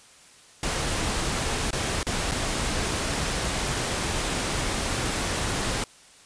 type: noise with dropouts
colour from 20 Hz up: pink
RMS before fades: -27 dBFS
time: 0.63-5.84 s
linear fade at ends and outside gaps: 2 ms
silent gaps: 1.707-1.729 / 2.031-2.067 / 2.313-2.317 s
effects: white hiss -52 dBFS RMS until 6.25 s + resampled to 22050 Hz